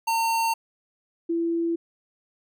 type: tone pair in turn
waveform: square / sine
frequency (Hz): 910 / 335.3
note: A#5 / E4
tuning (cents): -42 / +30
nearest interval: octave + perfect fourth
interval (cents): 1728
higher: first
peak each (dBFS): -22 / -22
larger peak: neither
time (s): 0.07-0.54 / 1.29-1.76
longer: neither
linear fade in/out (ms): 10
effects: none